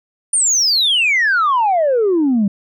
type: exponential sweep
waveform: sine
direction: down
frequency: 9330 to 191.3 Hz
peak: -10 dBFS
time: 0.33-2.48 s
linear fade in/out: 5 ms
effects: tanh soft clip ceiling -9 dBFS